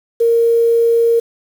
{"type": "tone with quantisation", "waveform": "sine", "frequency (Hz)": 464, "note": "A#4", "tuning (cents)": -8, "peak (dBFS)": -9, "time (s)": [0.2, 1.2], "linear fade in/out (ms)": 10, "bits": 6, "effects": []}